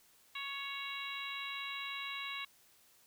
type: harmonic tone with a mistuned harmonic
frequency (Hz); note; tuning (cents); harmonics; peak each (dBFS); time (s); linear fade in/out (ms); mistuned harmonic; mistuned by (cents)
554.4; C#5; 0; 2 / 3 / 4 / 5 / 6 / 7; -46 / -51 / -44 / -45 / -51 / -46; 0.35-2.45; 5; 3; +16
effects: white hiss -66 dBFS RMS until 3.06 s